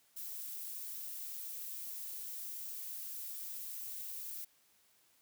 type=noise; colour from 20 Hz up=violet; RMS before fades=-44 dBFS; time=0.16-4.45 s; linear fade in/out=10 ms; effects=white hiss -70 dBFS RMS until 5.21 s + high-pass 80 Hz 12 dB/octave